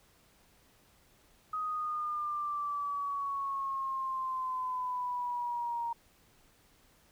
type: exponential sweep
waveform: sine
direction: down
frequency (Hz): 1258 to 932.3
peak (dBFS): -32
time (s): 1.53-5.93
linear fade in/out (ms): 5
effects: pink hiss -65 dBFS RMS until 7.11 s